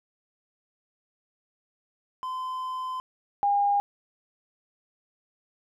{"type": "tone pair in turn", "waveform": ["triangle", "sine"], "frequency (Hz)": [1026, 809.9], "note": ["C6", "G#5"], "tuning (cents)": [-34, -44], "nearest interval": "major third", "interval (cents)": 410, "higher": "first", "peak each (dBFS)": [-28, -20], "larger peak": "second", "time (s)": [[2.23, 3], [3.43, 3.8]], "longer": "first", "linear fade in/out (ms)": 0, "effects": []}